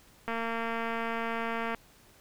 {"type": "click train", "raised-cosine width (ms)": 0.5, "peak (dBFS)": -19, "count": 337, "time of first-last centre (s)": [0.28, 1.747], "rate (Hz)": 229, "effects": ["pink hiss -59 dBFS RMS until 2.2 s"]}